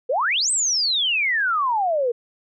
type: exponential two-way sweep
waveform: sine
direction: up then down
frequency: 458.7 to 8372 to 458.7 Hz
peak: -18 dBFS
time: 0.09-2.12 s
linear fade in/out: 10 ms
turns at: 0.51 s
effects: none